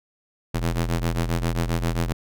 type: ring-modulated tone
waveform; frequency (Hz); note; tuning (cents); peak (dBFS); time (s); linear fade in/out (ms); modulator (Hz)
sawtooth; 84.5; E2; +43; -15; 0.54-2.13; 10; 38.5
effects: none